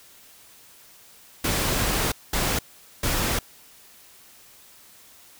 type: noise bursts at uneven times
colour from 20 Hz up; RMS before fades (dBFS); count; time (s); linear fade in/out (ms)
pink; -24; 3; 1.44-2.12 / 2.33-2.59 / 3.03-3.39; 5
effects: white hiss -51 dBFS RMS until 5.39 s